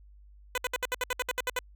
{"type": "tone bursts", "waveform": "10% pulse", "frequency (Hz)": 501, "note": "B4", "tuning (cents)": 25, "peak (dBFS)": -19, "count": 12, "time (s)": [0.55, 1.59], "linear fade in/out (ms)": 2, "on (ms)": 28, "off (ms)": 64, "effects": ["added 50 Hz sine -51 dBFS peak until 1.75 s"]}